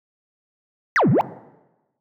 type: exponential two-way sweep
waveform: sine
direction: down then up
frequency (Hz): 2100 to 116.54 to 977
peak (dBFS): -11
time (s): 0.96-1.21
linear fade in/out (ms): 0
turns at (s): 1.1
effects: noise-tail reverb RT60 1.0 s tail -19 dB re dry + tanh soft clip ceiling -12 dBFS